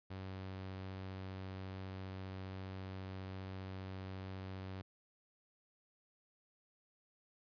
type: tone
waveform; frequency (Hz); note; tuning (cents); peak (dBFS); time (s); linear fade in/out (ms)
sawtooth; 94.8; F#2; +43; -40; 0.1-4.82; 10
effects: resampled to 11025 Hz